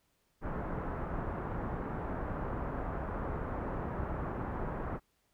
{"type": "low-pass noise", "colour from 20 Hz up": "pink", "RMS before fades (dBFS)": -37, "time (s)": [0.41, 5], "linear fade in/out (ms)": 50, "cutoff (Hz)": 1400, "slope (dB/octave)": 24, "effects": ["pink hiss -75 dBFS RMS until 5.33 s"]}